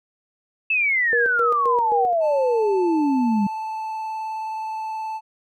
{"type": "exponential sweep", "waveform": "sine", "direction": "down", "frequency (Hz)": [2661, 195.6], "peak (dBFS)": -17, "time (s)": [0.7, 3.47], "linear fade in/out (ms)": 5}
{"type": "tone with tremolo", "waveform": "sine", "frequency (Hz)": 475.6, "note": "A#4", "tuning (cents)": 35, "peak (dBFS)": -20, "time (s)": [1.13, 2.13], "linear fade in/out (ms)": 0, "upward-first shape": "square", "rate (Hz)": 3.8, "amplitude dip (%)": 75}
{"type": "tone with vibrato", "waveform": "triangle", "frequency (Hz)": 877, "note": "A5", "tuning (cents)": -6, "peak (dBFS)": -24, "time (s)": [2.2, 5.21], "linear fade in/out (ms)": 50, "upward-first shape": "sine", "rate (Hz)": 19, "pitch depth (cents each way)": 11}
{"effects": []}